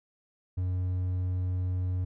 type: tone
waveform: triangle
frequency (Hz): 91.3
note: F#2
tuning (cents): -23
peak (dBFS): -25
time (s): 0.57-2.05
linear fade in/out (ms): 10
effects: none